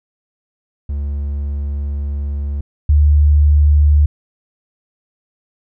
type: tone pair in turn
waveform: triangle / sine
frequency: 71.3 / 73.9 Hz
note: C#2 / D2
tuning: +49 / +11 cents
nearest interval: minor second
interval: 62 cents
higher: second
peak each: -16 / -7 dBFS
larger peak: second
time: 0.89-2.61 / 2.89-4.06 s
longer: first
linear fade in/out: 5 ms
effects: none